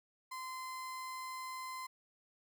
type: tone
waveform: 35% pulse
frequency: 1033 Hz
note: C6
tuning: 22 cents flat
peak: -40 dBFS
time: 0.31-1.87 s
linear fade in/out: 10 ms
effects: none